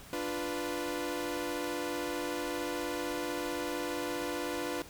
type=chord; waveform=sawtooth; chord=B diminished; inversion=first; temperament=equal; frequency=293.7 / 349.2 / 493.9 Hz; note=D4 / F4 / B4; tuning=0 / 0 / 0 cents; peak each=-34 dBFS; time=0.13-4.82 s; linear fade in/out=0 ms; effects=pink hiss -51 dBFS RMS until 4.89 s